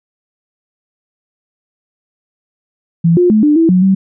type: tone with pitch steps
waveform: sine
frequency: 167.3 / 355.6 / 215.1 / 297.7 / 328.3 / 183.1 / 191.9 Hz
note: E3 / F4 / A3 / D4 / E4 / F#3 / G3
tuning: +26 / +31 / -39 / +24 / -7 / -18 / -37 cents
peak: -6 dBFS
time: 3.04-3.95 s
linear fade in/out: 10 ms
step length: 130 ms
effects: none